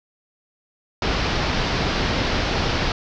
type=low-pass noise; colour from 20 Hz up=pink; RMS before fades=-22 dBFS; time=1.02-2.92 s; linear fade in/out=2 ms; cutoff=5400 Hz; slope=48 dB/octave; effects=none